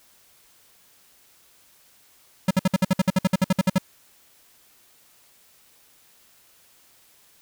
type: tone bursts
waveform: square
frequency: 187.5 Hz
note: F#3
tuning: 23 cents sharp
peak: -16 dBFS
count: 16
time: 2.48-3.783 s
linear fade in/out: 5 ms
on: 28 ms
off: 57 ms
effects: white hiss -57 dBFS RMS until 7.41 s